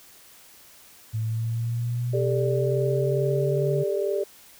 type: linear sweep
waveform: sine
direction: up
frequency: 110 to 143.9 Hz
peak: -24 dBFS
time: 1.13-3.84 s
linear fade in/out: 20 ms
type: chord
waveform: sine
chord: G suspended second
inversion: none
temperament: equal with one note detuned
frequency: 397.7 / 440 / 587.3 Hz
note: G4 / A4 / D5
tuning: +25 / 0 / 0 cents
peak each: -25 / -30 / -28 dBFS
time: 2.13-4.24 s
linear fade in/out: 10 ms
effects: white hiss -51 dBFS RMS until 4.59 s